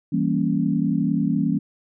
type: chord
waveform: sine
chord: E diminished seventh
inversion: none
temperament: equal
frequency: 164.81 / 196 / 233.1 / 277.2 Hz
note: E3 / G3 / Bb3 / Db4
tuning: 0 / 0 / 0 / 0 cents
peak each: -24 dBFS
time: 0.12-1.59 s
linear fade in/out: 10 ms
effects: none